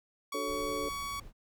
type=tone; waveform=sawtooth; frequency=1125 Hz; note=C#6; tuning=25 cents sharp; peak=-32 dBFS; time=0.32-1.2 s; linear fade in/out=5 ms
type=chord; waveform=sine; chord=D major seventh; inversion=none; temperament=equal with one note detuned; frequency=293.7 / 376.2 / 440 / 554.4 Hz; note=D4 / F#4 / A4 / C#5; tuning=0 / +29 / 0 / 0 cents; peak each=-40 / -43 / -37 / -39 dBFS; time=0.34-0.89 s; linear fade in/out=5 ms
type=noise; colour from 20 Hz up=brown; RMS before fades=-48 dBFS; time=0.46-1.33 s; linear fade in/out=50 ms
effects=none